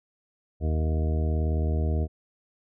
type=harmonic tone; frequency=78.4 Hz; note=D#2; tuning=14 cents sharp; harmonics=1 / 2 / 3 / 4 / 5 / 6 / 8 / 9; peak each=-23 / -33 / -36 / -38 / -38 / -39 / -40 / -45 dBFS; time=0.6-2.08 s; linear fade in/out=50 ms; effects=none